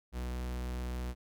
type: tone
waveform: 45% pulse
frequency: 61.74 Hz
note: B1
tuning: in tune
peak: -35 dBFS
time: 0.12-1.15 s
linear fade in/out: 50 ms
effects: none